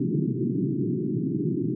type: band-pass noise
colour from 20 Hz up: pink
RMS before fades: -26 dBFS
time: 0-1.75 s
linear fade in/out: 5 ms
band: 120 to 390 Hz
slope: 96 dB/octave
effects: none